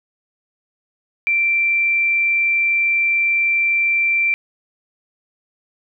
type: tone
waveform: sine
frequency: 2351 Hz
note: D7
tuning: 1 cent sharp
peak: -14 dBFS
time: 1.27-4.34 s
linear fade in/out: 0 ms
effects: none